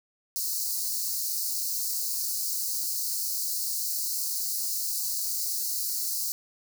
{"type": "high-pass noise", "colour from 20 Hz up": "white", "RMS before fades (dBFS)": -30, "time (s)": [0.36, 6.32], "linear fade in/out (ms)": 0, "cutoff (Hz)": 4200, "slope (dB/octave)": 96, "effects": []}